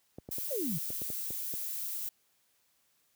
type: clicks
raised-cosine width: 2 ms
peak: -29 dBFS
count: 8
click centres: 0.185 / 0.289 / 0.384 / 0.904 / 1.018 / 1.102 / 1.306 / 1.538 s
type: noise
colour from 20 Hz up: violet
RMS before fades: -37 dBFS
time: 0.31-2.09 s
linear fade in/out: 5 ms
type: exponential sweep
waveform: sine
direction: down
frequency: 622.3 to 138.59 Hz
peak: -32 dBFS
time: 0.5-0.79 s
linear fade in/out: 20 ms
effects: white hiss -72 dBFS RMS until 3.15 s + high-pass 60 Hz 12 dB/octave